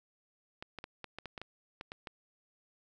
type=clicks; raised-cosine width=0.3 ms; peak=-26 dBFS; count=11; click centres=0.625 / 0.787 / 0.841 / 1.043 / 1.186 / 1.257 / 1.378 / 1.416 / 1.811 / 1.919 / 2.072 s; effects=none